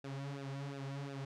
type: tone with flanger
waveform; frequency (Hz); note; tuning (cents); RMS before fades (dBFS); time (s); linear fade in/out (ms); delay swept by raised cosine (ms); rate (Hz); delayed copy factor
sawtooth; 138.59; C#3; 0; -43; 0.04-1.25; 5; 0.93 to 4.83; 2.8; -0.85
effects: low-pass 6000 Hz 12 dB/octave